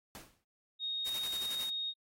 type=noise with exponential decay; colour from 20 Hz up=pink; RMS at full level=-45 dBFS; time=0.15-0.44 s; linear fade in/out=0 ms; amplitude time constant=62 ms
type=tone; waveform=sine; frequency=3729 Hz; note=A#7; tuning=in tune; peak=-34 dBFS; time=0.79-1.94 s; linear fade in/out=50 ms
type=noise with tremolo; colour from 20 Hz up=white; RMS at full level=-43 dBFS; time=1.05-1.7 s; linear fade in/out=20 ms; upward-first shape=square; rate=11 Hz; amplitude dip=50%
effects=AAC 48 kbps